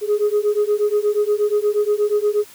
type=beating tone pair; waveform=sine; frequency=413 / 421.4 Hz; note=G#4 / G#4; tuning=-10 / +25 cents; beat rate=8.4 Hz; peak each=-17 dBFS; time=0.01-2.45 s; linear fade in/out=50 ms; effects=tanh soft clip ceiling -11 dBFS + white hiss -44 dBFS RMS until 2.54 s